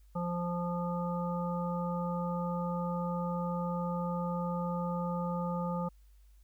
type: harmonic tone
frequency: 174.61 Hz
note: F3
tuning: in tune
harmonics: 1 / 3 / 5 / 7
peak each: -33 / -38 / -40 / -41 dBFS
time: 0.15-5.89 s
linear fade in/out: 10 ms
effects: added 50 Hz sine -56 dBFS peak until 6.43 s + white hiss -74 dBFS RMS until 6.43 s